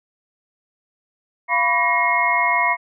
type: tone cluster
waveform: sine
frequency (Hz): 694 / 986 / 1132 / 1884 / 2157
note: F5 / B5 / C#6 / A#6 / C#7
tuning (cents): -11 / -3 / +36 / +18 / -48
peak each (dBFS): -24 / -20 / -26 / -24 / -19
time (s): 1.48-2.77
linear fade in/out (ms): 50
effects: none